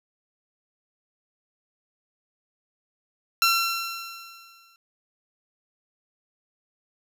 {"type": "tone with exponential decay", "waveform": "15% pulse", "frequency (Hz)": 1357, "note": "E6", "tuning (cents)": 50, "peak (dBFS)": -10, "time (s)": [3.42, 4.76], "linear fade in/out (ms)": 1, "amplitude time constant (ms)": 290, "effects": []}